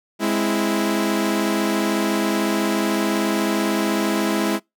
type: chord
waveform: sawtooth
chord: Ab augmented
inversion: none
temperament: equal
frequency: 207.7 / 261.6 / 329.6 Hz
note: Ab3 / C4 / E4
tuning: 0 / 0 / 0 cents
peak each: -18 / -23 / -18 dBFS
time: 0.19-4.6 s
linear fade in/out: 50 ms
effects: noise-tail reverb RT60 0.2 s tail -26 dB re dry